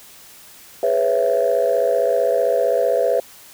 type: chord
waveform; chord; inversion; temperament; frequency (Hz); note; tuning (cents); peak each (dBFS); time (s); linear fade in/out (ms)
sine; C# minor seventh; second; just; 415.8 / 498.9 / 554.4 / 665.2; G#4 / B4 / C#5 / E5; +2 / +17 / 0 / +16; -23 / -18 / -20 / -19; 0.83-3.2; 2
effects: tanh soft clip ceiling -8 dBFS + white hiss -44 dBFS RMS until 3.53 s